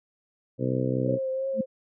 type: harmonic tone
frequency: 64.2 Hz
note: C2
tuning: 32 cents flat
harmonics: 2 / 3 / 4 / 5 / 6 / 7 / 8 / 9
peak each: -28 / -34 / -30 / -33 / -37 / -33 / -31 / -43 dBFS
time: 0.58-1.19 s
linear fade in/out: 50 ms
type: tone with vibrato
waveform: sine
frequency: 531 Hz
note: C5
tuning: 25 cents sharp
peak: -26 dBFS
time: 1.04-1.66 s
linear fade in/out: 50 ms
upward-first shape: triangle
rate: 2.8 Hz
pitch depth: 31 cents each way
type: tone with exponential growth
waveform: sine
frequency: 220 Hz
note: A3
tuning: in tune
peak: -20 dBFS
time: 1.53-1.61 s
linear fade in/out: 5 ms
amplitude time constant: 17 ms
effects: none